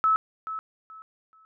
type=tone with echo; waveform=sine; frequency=1300 Hz; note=E6; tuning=24 cents flat; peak=-18 dBFS; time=0.04-0.16 s; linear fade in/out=0 ms; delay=430 ms; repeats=3; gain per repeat=-12 dB; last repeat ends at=1.45 s; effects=none